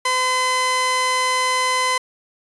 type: tone pair together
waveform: sawtooth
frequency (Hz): 510 / 1020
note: C5 / C6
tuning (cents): -44 / -44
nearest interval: octave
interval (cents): 1200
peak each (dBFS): -23 / -13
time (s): 0.05-1.98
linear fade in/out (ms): 5
effects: resampled to 24000 Hz